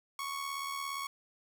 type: tone with amplitude modulation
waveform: sawtooth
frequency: 1108.7 Hz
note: C#6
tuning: in tune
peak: -30 dBFS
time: 0.19-1.07 s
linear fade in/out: 2 ms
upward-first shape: sine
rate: 77.3 Hz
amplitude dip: 50%
effects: none

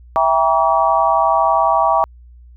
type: chord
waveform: sine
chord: E diminished seventh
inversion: none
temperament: just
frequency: 659.3 / 791.1 / 949.3 / 1139.2 Hz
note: E5 / G5 / Bb5 / Db6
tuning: 0 / +16 / +31 / +47 cents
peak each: -17 dBFS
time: 0.16-2.04 s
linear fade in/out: 0 ms
effects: added 60 Hz sine -39 dBFS peak until 2.56 s

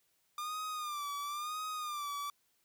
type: tone with vibrato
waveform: 45% pulse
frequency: 1200 Hz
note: D6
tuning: 37 cents sharp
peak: -37 dBFS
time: 0.38-2.3 s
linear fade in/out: 2 ms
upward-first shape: sine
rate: 0.98 Hz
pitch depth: 81 cents each way
effects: white hiss -75 dBFS RMS until 2.64 s

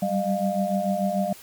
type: tone cluster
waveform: sine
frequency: 190.9 / 197.7 / 608 / 700 Hz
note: G3 / G3 / D#5 / F5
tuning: -46 / +15 / -40 / +4 cents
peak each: -27 dBFS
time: 0.02-1.33 s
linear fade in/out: 5 ms
effects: white hiss -46 dBFS RMS until 1.42 s + MP3 96 kbps

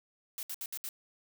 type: noise bursts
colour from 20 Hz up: blue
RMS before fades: -39 dBFS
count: 5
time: 0.38-0.889 s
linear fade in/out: 0 ms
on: 49 ms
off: 66 ms
effects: none

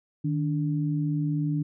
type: tone pair together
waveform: sine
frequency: 153.62 / 290 Hz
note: D#3 / D4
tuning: -22 / -22 cents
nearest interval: major seventh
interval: 1100 cents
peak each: -25 / -29 dBFS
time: 0.24-1.63 s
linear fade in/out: 10 ms
effects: none

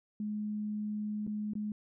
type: tone with dropouts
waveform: sine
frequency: 210.7 Hz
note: G#3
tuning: 25 cents sharp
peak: -33 dBFS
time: 0.2-1.72 s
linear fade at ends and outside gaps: 2 ms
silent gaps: 1.267-1.275 / 1.535-1.553 s
effects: none

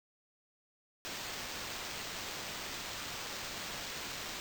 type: noise with sample-and-hold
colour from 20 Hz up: white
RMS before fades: -42 dBFS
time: 1.05-4.4 s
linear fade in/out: 0 ms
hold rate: 11025 Hz
effects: none

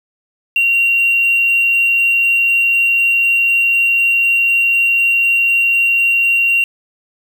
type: tone with quantisation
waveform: sine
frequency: 2756 Hz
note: F7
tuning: 24 cents flat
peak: -10 dBFS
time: 0.56-6.64 s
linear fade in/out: 2 ms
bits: 5
effects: none

